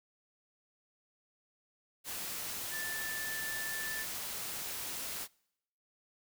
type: tone in noise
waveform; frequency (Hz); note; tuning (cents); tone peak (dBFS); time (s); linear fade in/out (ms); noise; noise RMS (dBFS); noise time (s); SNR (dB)
sine; 1760; A6; 0; -38; 2.7-4.06; 50; white; -40; 2.04-5.28; -1
effects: noise-tail reverb RT60 0.8 s tail -26 dB re dry

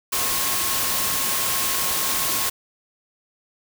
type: tone in noise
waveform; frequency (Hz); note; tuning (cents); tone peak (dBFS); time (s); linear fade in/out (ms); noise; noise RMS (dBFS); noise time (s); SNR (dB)
sine; 1080; C#6; -45; -33; 0.12-2.5; 10; white; -23; 0.12-2.5; -13
effects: none

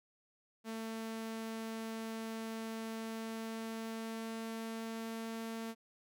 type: tone with pitch glide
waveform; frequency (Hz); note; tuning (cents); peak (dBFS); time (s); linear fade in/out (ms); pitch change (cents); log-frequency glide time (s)
sawtooth; 223.8 to 225.9; A3 to A3; +30 to +46; -36; 0.64-5.75; 50; +16; 2.92-5.43
effects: none

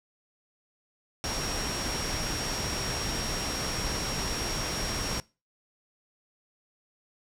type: tone in noise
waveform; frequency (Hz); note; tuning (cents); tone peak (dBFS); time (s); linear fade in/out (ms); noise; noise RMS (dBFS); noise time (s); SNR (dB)
sine; 5588; F8; 0; -35; 1.24-5.2; 0; pink; -32; 1.24-5.2; -6
effects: noise-tail reverb RT60 0.3 s tail -23 dB re dry + low-pass 10000 Hz 12 dB/octave

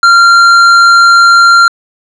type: tone with hard clipping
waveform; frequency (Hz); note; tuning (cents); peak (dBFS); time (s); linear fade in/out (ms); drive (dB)
triangle; 1383; F6; -17; -3; 0.03-1.68; 2; 14
effects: low-pass 7000 Hz 12 dB/octave

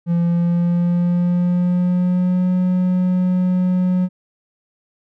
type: tone with pitch glide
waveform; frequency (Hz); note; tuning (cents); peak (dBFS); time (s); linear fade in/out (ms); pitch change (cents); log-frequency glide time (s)
triangle; 171.1 to 182.32; F3 to F#3; -35 to -25; -12; 0.06-4.09; 50; +110; 0.24-2.5
effects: none

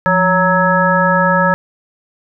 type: harmonic tone with a mistuned harmonic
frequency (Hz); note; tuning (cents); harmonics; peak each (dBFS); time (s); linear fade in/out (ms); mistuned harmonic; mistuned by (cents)
185.8; F#3; +7; 1 / 3 / 5 / 7 / 9; -16 / -16 / -16 / -16 / -16; 0.06-1.54; 0; 1; -110
effects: none

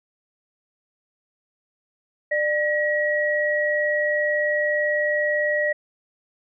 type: tone pair together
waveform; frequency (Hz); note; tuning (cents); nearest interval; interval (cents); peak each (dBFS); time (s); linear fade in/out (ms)
sine; 597 / 1908.5; D5 / A#6; +28 / +40; octave + minor sixth; 2012; -22; 2.31-5.73; 10
effects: none

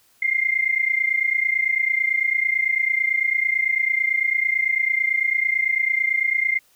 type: tone pair together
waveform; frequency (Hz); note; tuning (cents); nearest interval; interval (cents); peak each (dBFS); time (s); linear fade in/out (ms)
sine; 2090 / 2119; C7 / C7; -2 / +21; unison; 23; -21; 0.22-6.59; 5
effects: white hiss -59 dBFS RMS until 6.75 s

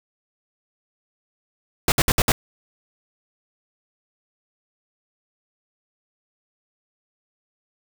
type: noise bursts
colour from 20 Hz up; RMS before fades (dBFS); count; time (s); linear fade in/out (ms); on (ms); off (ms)
pink; -17; 5; 1.88-2.32; 2; 40; 60
effects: none

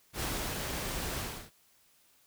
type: noise with ADSR envelope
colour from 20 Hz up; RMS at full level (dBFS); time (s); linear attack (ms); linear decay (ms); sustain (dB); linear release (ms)
pink; -34; 0.13-1.51; 76; 320; -2; 320
effects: white hiss -66 dBFS RMS until 2.26 s

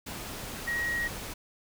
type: tone in noise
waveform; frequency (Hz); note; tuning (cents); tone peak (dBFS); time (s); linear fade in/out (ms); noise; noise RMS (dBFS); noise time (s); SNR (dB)
sine; 1894; A#6; +27; -28; 0.67-1.08; 10; pink; -39; 0.06-1.34; +8
effects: none

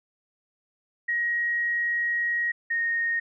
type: tone pair in turn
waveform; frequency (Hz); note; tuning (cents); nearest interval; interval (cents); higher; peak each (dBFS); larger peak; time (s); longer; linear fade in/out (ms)
sine; 1891 / 1855.3; A#6 / A#6; +24 / -9; unison; 33; first; -23; neither; 1.08-2.52 / 2.7-3.2; first; 10
effects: none

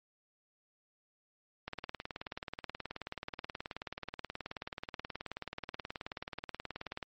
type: click train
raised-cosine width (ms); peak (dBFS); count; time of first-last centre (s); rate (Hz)
0.3; -23; 101; 1.68-7.028; 18.7
effects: MP3 32 kbps

